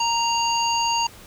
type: harmonic tone with a mistuned harmonic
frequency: 932.3 Hz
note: A#5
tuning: in tune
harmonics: 1 / 3 / 5 / 7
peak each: -21 / -26 / -28 / -29 dBFS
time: 0-1.07 s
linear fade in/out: 5 ms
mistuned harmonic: 7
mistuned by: +16 cents
effects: pink hiss -45 dBFS RMS until 1.26 s